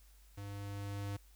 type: tone with level ramp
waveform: square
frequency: 100.7 Hz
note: G2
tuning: 47 cents sharp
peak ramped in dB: -44 to -38 dBFS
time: 0.37-1.17 s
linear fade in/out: 10 ms
effects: added 50 Hz sine -59 dBFS peak until 1.35 s + white hiss -68 dBFS RMS until 1.35 s